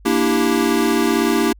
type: chord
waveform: square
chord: E half-diminished seventh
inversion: second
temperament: equal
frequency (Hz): 233.1 / 293.7 / 329.6 / 392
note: Bb3 / D4 / E4 / G4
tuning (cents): 0 / 0 / 0 / 0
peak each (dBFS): -21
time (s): 0.05-1.53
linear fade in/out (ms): 10
effects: added 50 Hz sine -42 dBFS peak until 1.59 s